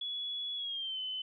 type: tone with pitch glide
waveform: sine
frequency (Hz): 3388 to 3036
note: G#7 to F#7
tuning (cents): +34 to +44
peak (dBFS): -35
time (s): 0.01-1.22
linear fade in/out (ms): 5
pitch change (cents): -190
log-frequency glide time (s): 0.56-1
effects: none

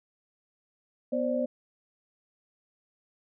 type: tone cluster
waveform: sine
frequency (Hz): 247.9 / 528 / 590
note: B3 / C5 / D5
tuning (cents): +7 / +16 / +8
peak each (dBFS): -30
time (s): 1.12-1.46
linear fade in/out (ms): 10
effects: none

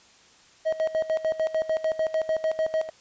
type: tone with tremolo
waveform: triangle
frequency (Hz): 635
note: D#5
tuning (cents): +35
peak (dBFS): -19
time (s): 0.65-2.9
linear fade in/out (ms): 20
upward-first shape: square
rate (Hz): 6.7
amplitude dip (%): 80
effects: white hiss -55 dBFS RMS until 3 s + resampled to 16000 Hz

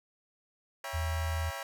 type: chord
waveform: 20% pulse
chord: C# diminished seventh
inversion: none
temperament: just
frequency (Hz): 554.4 / 665.2 / 798.3 / 957.9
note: C#5 / E5 / G5 / Bb5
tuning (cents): 0 / +16 / +31 / +47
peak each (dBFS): -38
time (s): 0.84-1.63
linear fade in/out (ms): 2
type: tone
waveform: sine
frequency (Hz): 82.41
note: E2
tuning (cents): 0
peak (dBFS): -30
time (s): 0.93-1.51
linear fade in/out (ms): 20
effects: none

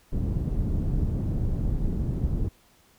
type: low-pass noise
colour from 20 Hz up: pink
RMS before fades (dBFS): -26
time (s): 0.12-2.49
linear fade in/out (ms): 10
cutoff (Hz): 210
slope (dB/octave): 12
effects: pink hiss -60 dBFS RMS until 2.98 s

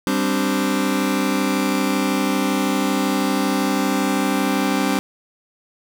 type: chord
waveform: sawtooth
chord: G suspended fourth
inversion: none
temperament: just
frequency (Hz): 196 / 261.3 / 294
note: G3 / C4 / D4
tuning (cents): 0 / -2 / +2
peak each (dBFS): -18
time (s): 0.07-4.99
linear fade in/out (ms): 0
effects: none

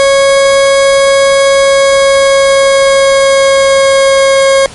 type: tone with pitch glide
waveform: 40% pulse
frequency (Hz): 550 to 543.1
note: C#5 to C#5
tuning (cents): -14 to -36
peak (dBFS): -3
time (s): 0-4.66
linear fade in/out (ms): 0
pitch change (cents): -22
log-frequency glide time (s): 1.56-4.53
effects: pink hiss -30 dBFS RMS until 4.74 s + MP3 48 kbps

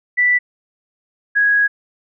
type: tone pair in turn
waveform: sine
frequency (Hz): 1972 / 1658.2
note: B6 / G#6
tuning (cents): -3 / -3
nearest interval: minor third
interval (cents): 300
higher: first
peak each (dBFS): -11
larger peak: neither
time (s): 0.17-0.39 / 1.35-1.68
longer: second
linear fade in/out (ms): 20
effects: none

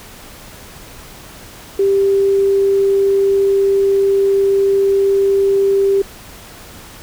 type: tone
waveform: sine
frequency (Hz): 393.6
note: G4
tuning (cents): +7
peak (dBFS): -10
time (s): 1.79-6.02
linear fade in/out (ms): 5
effects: pink hiss -37 dBFS RMS until 7.02 s

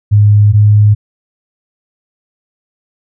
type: tone pair in turn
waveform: sine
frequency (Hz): 104 / 104.78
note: G#2 / G#2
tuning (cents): +3 / +16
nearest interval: unison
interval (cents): 13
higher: second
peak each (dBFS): -3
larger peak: neither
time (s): 0.11-0.53 / 0.53-0.95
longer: neither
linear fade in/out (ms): 20
effects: none

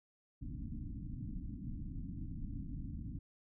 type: low-pass noise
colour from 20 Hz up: pink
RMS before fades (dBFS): -43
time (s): 0.41-3.19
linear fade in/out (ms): 10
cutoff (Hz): 300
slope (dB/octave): 96
effects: none

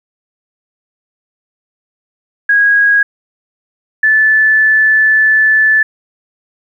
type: tone pair in turn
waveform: sine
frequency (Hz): 1647 / 1744.9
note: G#6 / A6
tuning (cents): -15 / -15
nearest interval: minor second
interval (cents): 100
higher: second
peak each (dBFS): -6 / -6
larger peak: neither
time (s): 2.49-3.03 / 4.03-5.83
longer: second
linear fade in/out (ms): 5
effects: 8-bit

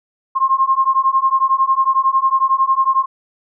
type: beating tone pair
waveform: sine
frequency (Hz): 1061 / 1072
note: C6 / C6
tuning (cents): +24 / +42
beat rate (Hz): 11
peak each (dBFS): -15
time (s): 0.35-3.06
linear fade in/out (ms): 20
effects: none

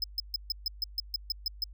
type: tone bursts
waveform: square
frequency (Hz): 5100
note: D#8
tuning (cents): +42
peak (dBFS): -28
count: 11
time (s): 0.02-1.64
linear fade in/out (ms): 2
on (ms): 20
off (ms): 140
effects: added 50 Hz sine -45 dBFS peak until 1.73 s

